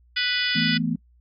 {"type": "harmonic tone", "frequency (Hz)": 493.9, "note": "B4", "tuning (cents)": 0, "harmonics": [3, 4, 5, 6, 7, 8, 9, 10], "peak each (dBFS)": [-28, -28, -31, -29, -28, -39, -32, -30], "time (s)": [0.16, 0.78], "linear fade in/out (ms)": 10}
{"type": "chord", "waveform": "sine", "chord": "E suspended fourth", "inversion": "none", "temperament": "equal", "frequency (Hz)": [164.81, 220, 246.9], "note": ["E3", "A3", "B3"], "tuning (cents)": [0, 0, 0], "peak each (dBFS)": -26, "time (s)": [0.55, 0.96], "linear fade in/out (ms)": 10}
{"effects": ["noise-tail reverb RT60 0.1 s tail -24 dB re dry", "added 60 Hz sine -54 dBFS peak until 1.2 s"]}